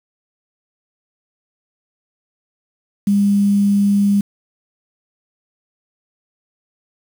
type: tone with quantisation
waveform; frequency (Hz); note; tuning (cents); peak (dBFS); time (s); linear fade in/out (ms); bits
sine; 201.5; G3; +48; -11; 3.07-4.21; 5; 6
effects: none